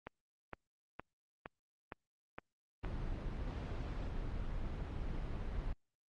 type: click train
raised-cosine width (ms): 0.5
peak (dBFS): -28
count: 7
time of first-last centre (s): 0.07-2.848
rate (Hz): 2.16
type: noise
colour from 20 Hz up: brown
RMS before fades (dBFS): -40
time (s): 2.83-5.73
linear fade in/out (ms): 5
effects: low-pass 4000 Hz 12 dB/octave + Opus 32 kbps